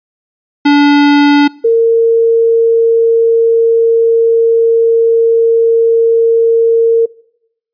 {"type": "tone pair in turn", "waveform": ["square", "sine"], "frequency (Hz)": [288.6, 458.1], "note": ["D4", "A#4"], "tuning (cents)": [-30, -30], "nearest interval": "minor sixth", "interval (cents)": 800, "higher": "second", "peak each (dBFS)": -5, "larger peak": "neither", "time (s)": [[0.65, 1.48], [1.64, 7.06]], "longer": "second", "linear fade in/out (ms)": 10, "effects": ["noise-tail reverb RT60 0.8 s tail -23 dB re dry", "resampled to 11025 Hz"]}